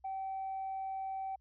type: tone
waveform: sine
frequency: 770 Hz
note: G5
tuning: 31 cents flat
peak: -35 dBFS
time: 0.04-1.36 s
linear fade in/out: 10 ms
effects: tanh soft clip ceiling -33 dBFS + added 63 Hz sine -67 dBFS peak until 1.4 s